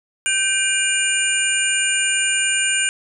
sine tone cluster, 1559 / 2403 / 2845 / 7070 / 8760 Hz, G6 / D7 / F7 / A8 / C#9, -10 / +39 / +31 / +7 / -22 cents, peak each -23 dBFS, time 0.26-2.89 s, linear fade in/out 0 ms, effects none

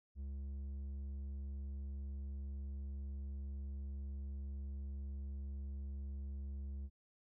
square tone with low-pass filter, 69 Hz, C#2, 7 cents flat, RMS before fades -44 dBFS, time 0.15-6.9 s, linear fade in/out 50 ms, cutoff 170 Hz, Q 0.56, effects none

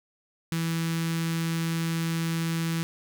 sawtooth tone with notch filter, 164.81 Hz, E3, in tune, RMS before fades -28 dBFS, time 0.52-2.83 s, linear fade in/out 0 ms, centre 630 Hz, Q 0.51, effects none

